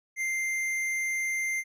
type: tone with tanh clipping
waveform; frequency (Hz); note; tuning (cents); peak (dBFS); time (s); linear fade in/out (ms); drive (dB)
triangle; 2093; C7; 0; -29; 0.16-1.64; 50; 16
effects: none